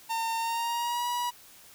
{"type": "tone with pitch glide", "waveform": "45% pulse", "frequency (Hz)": [910, 969.7], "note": ["A#5", "B5"], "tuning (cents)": [-42, -32], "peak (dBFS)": -28, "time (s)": [0.09, 1.31], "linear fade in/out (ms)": 20, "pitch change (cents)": 110, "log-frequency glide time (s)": [0.38, 1.07], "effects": ["white hiss -53 dBFS RMS until 1.74 s"]}